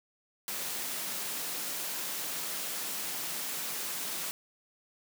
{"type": "high-pass noise", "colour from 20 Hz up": "white", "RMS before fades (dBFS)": -36, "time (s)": [0.48, 4.31], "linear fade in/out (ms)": 0, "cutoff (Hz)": 140, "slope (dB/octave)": 96, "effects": []}